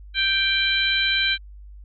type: harmonic tone with a mistuned harmonic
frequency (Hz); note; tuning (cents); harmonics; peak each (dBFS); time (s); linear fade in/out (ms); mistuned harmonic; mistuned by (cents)
784; G5; 0; 2 / 3 / 4 / 5; -24 / -24 / -24 / -24; 0.14-1.38; 50; 5; +23
effects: added 50 Hz sine -39 dBFS peak until 1.84 s